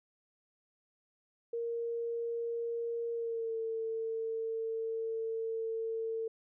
sine tone with pitch glide, 466.2 to 449.8 Hz, A#4 to A4, 0 to +38 cents, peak -33 dBFS, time 1.53-6.28 s, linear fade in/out 5 ms, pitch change -62 cents, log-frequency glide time 3.13-3.57 s, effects none

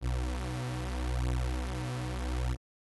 30% pulse beating tone pair, 62 / 62.78 Hz, B1 / B1, +7 / +29 cents, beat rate 0.78 Hz, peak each -31 dBFS, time 0.01-2.57 s, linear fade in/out 50 ms, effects AAC 32 kbps

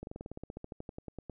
slowing click train, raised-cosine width 2 ms, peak -28 dBFS, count 19, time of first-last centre 0.03-1.297 s, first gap 41 ms, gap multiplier 1.06, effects none

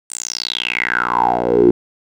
10% pulse tone with band-pass filter sweep, 59.9 Hz, A#1, 48 cents sharp, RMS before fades -17 dBFS, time 0.1-1.71 s, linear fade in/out 5 ms, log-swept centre 8800 to 330 Hz, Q 8.2, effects none

